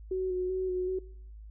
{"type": "tone with vibrato", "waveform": "sine", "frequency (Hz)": 370, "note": "F#4", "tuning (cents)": 0, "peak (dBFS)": -28, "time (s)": [0.11, 0.99], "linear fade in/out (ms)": 5, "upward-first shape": "square", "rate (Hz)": 2.6, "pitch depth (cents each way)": 19, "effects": ["noise-tail reverb RT60 0.6 s tail -21 dB re dry", "added 53 Hz sine -44 dBFS peak until 1.5 s"]}